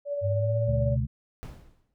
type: tone with tremolo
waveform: sine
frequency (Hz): 574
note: D5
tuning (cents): -40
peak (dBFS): -26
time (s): 0.05-0.97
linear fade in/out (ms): 50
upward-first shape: sine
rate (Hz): 16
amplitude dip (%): 35
type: linear sweep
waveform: sine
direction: up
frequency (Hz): 98.4 to 127.8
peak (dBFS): -24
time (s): 0.21-1.06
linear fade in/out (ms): 50
type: harmonic tone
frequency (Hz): 71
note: C#2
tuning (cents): +42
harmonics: 1 / 2 / 3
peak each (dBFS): -30 / -33 / -35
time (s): 0.67-1.07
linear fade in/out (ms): 20
type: noise with exponential decay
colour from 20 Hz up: brown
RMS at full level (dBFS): -36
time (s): 1.43-1.94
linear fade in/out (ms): 0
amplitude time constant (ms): 110
effects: none